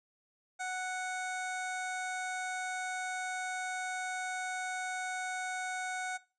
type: tone with notch filter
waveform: 15% pulse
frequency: 740 Hz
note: F#5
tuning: in tune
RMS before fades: -37 dBFS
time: 0.59-6.18 s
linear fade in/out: 20 ms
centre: 2900 Hz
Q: 1.5
effects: noise-tail reverb RT60 0.3 s tail -19 dB re dry + resampled to 22050 Hz